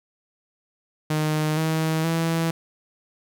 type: tone with pitch steps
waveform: sawtooth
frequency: 154.1 / 159.26 / 164.59 Hz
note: D#3 / D#3 / E3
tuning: -16 / +41 / -2 cents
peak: -17 dBFS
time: 1.1-2.51 s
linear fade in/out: 5 ms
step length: 470 ms
effects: none